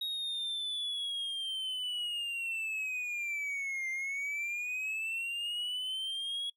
triangle linear two-way sweep, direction down then up, 3788 to 2093 to 3341 Hz, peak -32 dBFS, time 0.01-6.5 s, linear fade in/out 5 ms, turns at 3.89 s, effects noise-tail reverb RT60 0.1 s tail -22 dB re dry

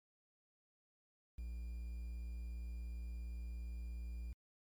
triangle tone with quantisation, 58.6 Hz, A#1, 10 cents sharp, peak -40 dBFS, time 1.38-4.33 s, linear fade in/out 5 ms, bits 11, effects MP3 96 kbps

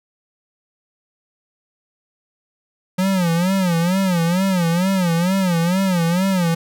square tone with vibrato, 179.6 Hz, F3, 49 cents sharp, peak -16 dBFS, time 2.98-6.55 s, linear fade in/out 10 ms, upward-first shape sine, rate 2.2 Hz, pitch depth 140 cents each way, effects none

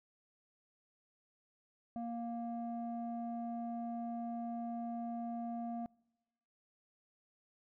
square tone with low-pass filter, 234 Hz, A#3, 7 cents sharp, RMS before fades -41 dBFS, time 1.96-5.86 s, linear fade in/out 0 ms, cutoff 610 Hz, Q 4.5, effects noise-tail reverb RT60 1.0 s tail -26 dB re dry

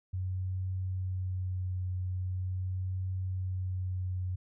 sine tone with vibrato, 92.5 Hz, F#2, in tune, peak -31 dBFS, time 0.13-4.36 s, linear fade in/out 10 ms, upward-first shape triangle, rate 0.42 Hz, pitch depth 17 cents each way, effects none

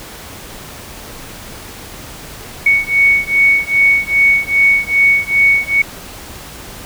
sine beating tone pair, 2224 / 2226.5 Hz, C#7 / C#7, +5 / +7 cents, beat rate 2.5 Hz, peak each -12 dBFS, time 2.66-5.82 s, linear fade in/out 5 ms, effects pink hiss -32 dBFS RMS until 6.85 s

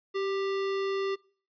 sine tone with sample-and-hold, 390 Hz, G4, 9 cents flat, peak -27 dBFS, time 0.14-1.16 s, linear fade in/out 20 ms, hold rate 1575 Hz, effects noise-tail reverb RT60 0.5 s tail -24 dB re dry + resampled to 11025 Hz

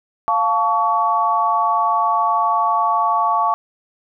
sine chord, F augmented, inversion none, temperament equal with one note detuned, 698.5 / 880 / 1128.1 Hz, F5 / A5 / C#6, 0 / 0 / +30 cents, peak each -21 / -19 / -17 dBFS, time 0.28-3.54 s, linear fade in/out 0 ms, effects none

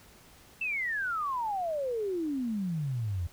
sine exponential sweep, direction down, 2700 to 82.41 Hz, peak -29 dBFS, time 0.61-3.27 s, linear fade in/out 5 ms, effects pink hiss -56 dBFS RMS until 3.32 s

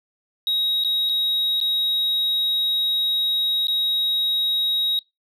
sine tone with dropouts, 3800 Hz, A#7, 33 cents sharp, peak -16 dBFS, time 0.47-4.99 s, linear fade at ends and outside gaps 1 ms, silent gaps 0.838-0.847 / 1.091-1.095 / 1.602-1.612 / 3.67-3.682 s, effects noise-tail reverb RT60 0.2 s tail -25 dB re dry + tanh soft clip ceiling -18 dBFS

